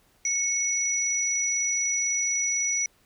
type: tone pair together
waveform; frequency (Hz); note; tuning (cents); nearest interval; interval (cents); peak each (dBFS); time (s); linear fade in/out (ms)
sine; 2200 / 5862; C#7 / F#8; -14 / -17; octave + perfect fourth; 1697; -30 / -24; 0.25-2.86; 2
effects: pink hiss -63 dBFS RMS until 3.05 s